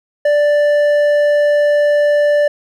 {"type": "tone with hard clipping", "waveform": "sine", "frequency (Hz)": 587.3, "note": "D5", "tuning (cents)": 0, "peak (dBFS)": -11, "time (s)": [0.25, 2.48], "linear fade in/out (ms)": 5, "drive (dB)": 6, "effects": []}